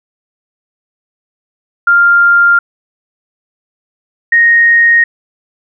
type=tone pair in turn; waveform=sine; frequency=1396.9 / 1864.6 Hz; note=F6 / A#6; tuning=0 / 0 cents; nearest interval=perfect fourth; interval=500 cents; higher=second; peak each=-4 dBFS; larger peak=neither; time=1.87-2.59 / 4.32-5.04 s; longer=neither; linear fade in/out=5 ms; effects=none